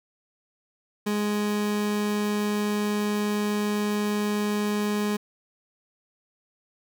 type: tone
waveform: 30% pulse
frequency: 208.2 Hz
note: G#3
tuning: 5 cents sharp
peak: -21 dBFS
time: 1.06-5.17 s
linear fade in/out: 10 ms
effects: none